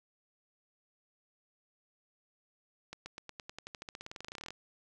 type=accelerating click train; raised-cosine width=0.2 ms; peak=-26 dBFS; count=27; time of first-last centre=2.93-4.506 s; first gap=130 ms; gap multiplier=0.93; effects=none